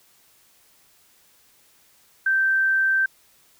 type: tone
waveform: sine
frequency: 1560 Hz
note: G6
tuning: 9 cents flat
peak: -17 dBFS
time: 2.26-3.06 s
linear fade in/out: 5 ms
effects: white hiss -58 dBFS RMS until 3.59 s